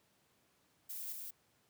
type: noise with echo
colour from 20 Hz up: violet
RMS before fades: -44 dBFS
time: 0.89-1.13 s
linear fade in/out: 10 ms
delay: 180 ms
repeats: 1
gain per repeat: -2 dB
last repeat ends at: 1.31 s
effects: pink hiss -73 dBFS RMS until 1.69 s + high-pass 100 Hz 12 dB/octave